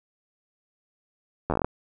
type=slowing click train; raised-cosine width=1 ms; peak=-11 dBFS; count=9; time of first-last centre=1.5-1.646 s; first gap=11 ms; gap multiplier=1.14; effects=none